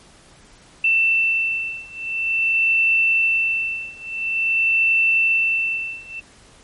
sine beating tone pair, 2675 / 2675.48 Hz, E7 / E7, +25 / +25 cents, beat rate 0.48 Hz, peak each -20 / -19 dBFS, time 0.84-6.2 s, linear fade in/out 5 ms, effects pink hiss -49 dBFS RMS until 6.63 s + MP3 48 kbps

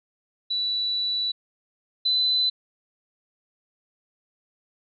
sine tone pair in turn, 3951 / 4013 Hz, B7 / B7, 0 / +27 cents, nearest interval unison, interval 27 cents, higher second, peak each -23 / -19 dBFS, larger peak second, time 0.5-1.32 / 2.05-2.5 s, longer first, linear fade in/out 10 ms, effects none

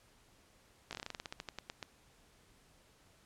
slowing click train, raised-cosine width 0.2 ms, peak -24 dBFS, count 17, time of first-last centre 0.91-1.828 s, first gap 18 ms, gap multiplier 1.14, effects pink hiss -66 dBFS RMS until 3.25 s + low-pass 11000 Hz 12 dB/octave

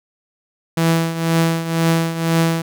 sawtooth tone with tremolo, 164.81 Hz, E3, in tune, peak -8 dBFS, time 0.77-2.62 s, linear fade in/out 5 ms, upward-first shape triangle, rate 2 Hz, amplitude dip 75%, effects none

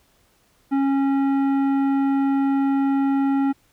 sine tone with tanh clipping, 274.3 Hz, C#4, 18 cents flat, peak -19 dBFS, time 0.71-3.53 s, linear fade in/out 20 ms, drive 12 dB, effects pink hiss -61 dBFS RMS until 3.72 s

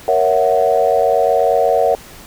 sine chord, F# dominant seventh, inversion first, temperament equal, 466.2 / 554.4 / 659.3 / 740 Hz, A#4 / C#5 / E5 / F#5, 0 / 0 / 0 / 0 cents, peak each -16 dBFS, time 0.08-1.95 s, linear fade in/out 2 ms, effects tanh soft clip ceiling 0 dBFS + pink hiss -38 dBFS RMS until 2.26 s

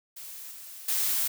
blue noise with level steps, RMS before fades -42 / -44 / -27 dBFS, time 0.16-1.28 s, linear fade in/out 10 ms, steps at 0.51 / 0.88 s, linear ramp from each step 5 ms, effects none

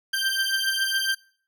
20% pulse beating tone pair, 1568 / 1575.2 Hz, G6 / G6, 0 / +8 cents, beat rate 7.2 Hz, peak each -21 dBFS, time 0.13-1.15 s, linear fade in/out 10 ms, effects noise-tail reverb RT60 0.5 s tail -22 dB re dry

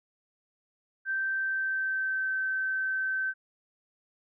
sine tone with pitch glide, 1560 to 1542.1 Hz, G6 to G6, -9 to -29 cents, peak -27 dBFS, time 1.05-3.34 s, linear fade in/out 50 ms, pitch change -20 cents, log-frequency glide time 1.34-2.33 s, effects none

